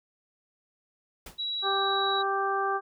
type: noise with exponential decay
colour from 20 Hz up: pink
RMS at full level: -39 dBFS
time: 1.26-1.43 s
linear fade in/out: 5 ms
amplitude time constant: 36 ms
type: tone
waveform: sine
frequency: 3894 Hz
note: B7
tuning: 25 cents flat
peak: -29 dBFS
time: 1.38-2.23 s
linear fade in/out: 20 ms
type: harmonic tone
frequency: 392 Hz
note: G4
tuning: in tune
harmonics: 1 / 2 / 3 / 4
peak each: -31 / -30 / -29 / -34 dBFS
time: 1.62-2.81 s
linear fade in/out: 50 ms
effects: none